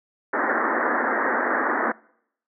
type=band-pass noise; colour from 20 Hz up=white; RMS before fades=-23 dBFS; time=0.33-1.92 s; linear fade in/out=5 ms; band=220 to 1900 Hz; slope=96 dB/octave; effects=noise-tail reverb RT60 0.7 s tail -24 dB re dry